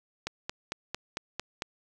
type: click train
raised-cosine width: 0.2 ms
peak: -15 dBFS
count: 7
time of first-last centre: 0.27-1.621 s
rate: 4.44 Hz
effects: 8-bit